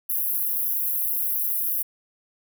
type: high-pass noise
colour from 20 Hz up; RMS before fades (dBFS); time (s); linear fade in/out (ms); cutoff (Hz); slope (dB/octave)
pink; -25; 0.09-1.83; 10; 11000; 96
effects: none